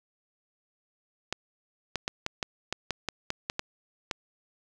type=clicks; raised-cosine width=0.2 ms; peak=-12 dBFS; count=12; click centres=1.326 / 1.957 / 2.079 / 2.264 / 2.428 / 2.726 / 2.907 / 3.087 / 3.304 / 3.499 / 3.594 / 4.112 s; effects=none